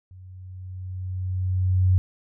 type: tone with level ramp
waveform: sine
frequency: 92.5 Hz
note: F#2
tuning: in tune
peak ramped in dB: -42 to -14 dBFS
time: 0.11-1.98 s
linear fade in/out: 0 ms
effects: none